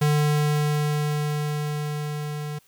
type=tone with level ramp; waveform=square; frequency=149.1 Hz; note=D3; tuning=27 cents sharp; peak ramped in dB=-18 to -30 dBFS; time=0.01-2.59 s; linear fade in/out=10 ms; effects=white hiss -60 dBFS RMS until 2.67 s